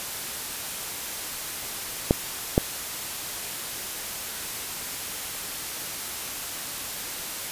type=clicks; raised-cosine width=2 ms; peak=-3 dBFS; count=2; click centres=2.109 / 2.579 s; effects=white hiss -33 dBFS RMS until 7.51 s + resampled to 32000 Hz